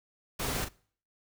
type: noise with echo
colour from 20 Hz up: pink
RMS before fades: -33 dBFS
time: 0.39-0.65 s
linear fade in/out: 10 ms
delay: 39 ms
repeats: 1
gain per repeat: -8 dB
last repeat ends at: 0.689 s
effects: noise-tail reverb RT60 0.5 s tail -23 dB re dry